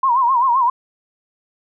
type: tone with vibrato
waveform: sine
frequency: 1006 Hz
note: B5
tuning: 32 cents sharp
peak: -12 dBFS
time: 0.03-0.7 s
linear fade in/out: 5 ms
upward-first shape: sine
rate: 7.7 Hz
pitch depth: 130 cents each way
effects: none